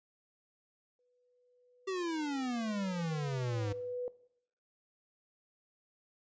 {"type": "tone with exponential growth", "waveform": "sine", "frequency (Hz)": 493.9, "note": "B4", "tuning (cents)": 0, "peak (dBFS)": -33, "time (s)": [0.99, 4.08], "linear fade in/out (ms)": 1, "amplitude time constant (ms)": 670}
{"type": "exponential sweep", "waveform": "square", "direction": "down", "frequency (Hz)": [390.4, 101.5], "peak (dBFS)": -34, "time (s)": [1.87, 3.73], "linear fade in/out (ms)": 10}
{"effects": ["noise-tail reverb RT60 0.7 s tail -19 dB re dry", "resampled to 16000 Hz"]}